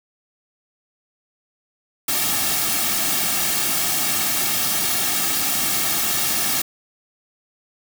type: noise with comb filter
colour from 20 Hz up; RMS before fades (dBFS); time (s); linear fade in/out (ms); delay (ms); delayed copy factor
white; -21; 2.08-6.62; 5; 2; -0.65
effects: none